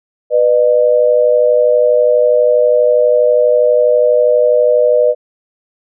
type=tone pair together; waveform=sine; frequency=493.9 / 606.2 Hz; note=B4 / D#5; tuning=0 / -45 cents; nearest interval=major third; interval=355 cents; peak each=-10 dBFS; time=0.3-5.15 s; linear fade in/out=50 ms; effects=none